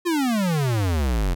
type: exponential sweep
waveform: square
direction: down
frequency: 361.2 to 41.62 Hz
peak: -20 dBFS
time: 0.05-1.35 s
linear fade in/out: 20 ms
effects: none